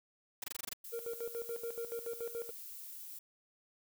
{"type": "noise bursts", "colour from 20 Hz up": "white", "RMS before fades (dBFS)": -40, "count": 8, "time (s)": [0.42, 0.734], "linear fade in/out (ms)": 5, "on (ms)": 20, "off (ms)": 22}
{"type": "noise", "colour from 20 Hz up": "violet", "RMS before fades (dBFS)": -48, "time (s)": [0.84, 3.19], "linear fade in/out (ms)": 5}
{"type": "tone with tremolo", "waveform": "triangle", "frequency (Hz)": 466.2, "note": "A#4", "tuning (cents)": 0, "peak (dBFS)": -35, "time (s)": [0.92, 2.51], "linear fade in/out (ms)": 20, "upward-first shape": "square", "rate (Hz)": 7, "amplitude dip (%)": 80}
{"effects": []}